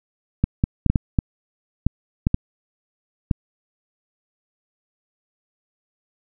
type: clicks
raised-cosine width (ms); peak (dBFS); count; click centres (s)
5; -4; 10; 0.44 / 0.639 / 0.863 / 0.9 / 0.958 / 1.188 / 1.866 / 2.269 / 2.344 / 3.312
effects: none